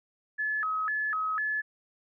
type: tone with vibrato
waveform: sine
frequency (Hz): 1480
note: F#6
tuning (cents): 0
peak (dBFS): -27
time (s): 0.38-1.62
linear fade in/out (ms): 20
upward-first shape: square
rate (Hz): 2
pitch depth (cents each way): 260
effects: none